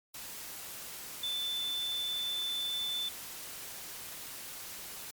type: tone in noise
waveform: sine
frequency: 3520 Hz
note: A7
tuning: in tune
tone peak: -32 dBFS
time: 1.23-3.09 s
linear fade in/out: 5 ms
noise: white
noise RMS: -44 dBFS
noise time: 0.14-5.11 s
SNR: +9 dB
effects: MP3 96 kbps